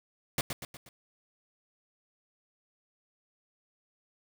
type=noise with echo; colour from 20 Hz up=pink; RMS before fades=-29 dBFS; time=0.38-0.41 s; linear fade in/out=2 ms; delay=120 ms; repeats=4; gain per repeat=-6 dB; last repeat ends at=0.89 s; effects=none